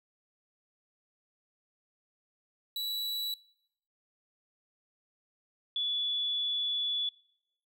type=tone pair in turn; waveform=45% pulse / sine; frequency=3934 / 3433 Hz; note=B7 / A7; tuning=-7 / -43 cents; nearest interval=major second; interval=236 cents; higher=first; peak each=-33 / -29 dBFS; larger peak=second; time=2.76-3.34 / 5.76-7.09 s; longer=second; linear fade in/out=2 ms; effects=noise-tail reverb RT60 0.8 s tail -23 dB re dry